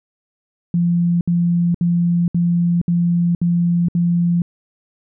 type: tone bursts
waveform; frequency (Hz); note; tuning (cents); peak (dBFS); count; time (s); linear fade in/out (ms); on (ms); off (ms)
sine; 172.6; F3; -20; -13; 7; 0.74-4.42; 2; 470; 65
effects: none